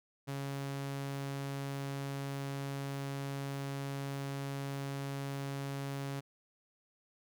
sawtooth tone, 138.59 Hz, C#3, in tune, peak -33 dBFS, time 0.27-6.21 s, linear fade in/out 20 ms, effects none

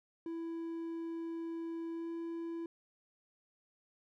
triangle tone with pitch glide, 331.4 to 333.9 Hz, E4 to E4, +9 to +22 cents, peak -36 dBFS, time 0.26-2.66 s, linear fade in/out 2 ms, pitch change +13 cents, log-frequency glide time 1.92-2.1 s, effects none

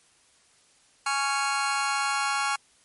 sawtooth chord, Db major, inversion second, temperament just, 831.5 / 1108.7 / 1385.9 Hz, Ab5 / Db6 / F6, +2 / 0 / -14 cents, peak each -25 dBFS, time 1.06-2.56 s, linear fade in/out 5 ms, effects white hiss -61 dBFS RMS until 2.84 s + MP3 48 kbps

